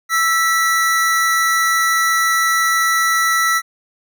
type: tone pair together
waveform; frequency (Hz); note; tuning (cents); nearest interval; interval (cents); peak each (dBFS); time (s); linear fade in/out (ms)
square; 1323.3 / 1949; E6 / B6; +6 / -23; perfect fifth; 671; -17 / -17; 0.09-3.62; 50
effects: none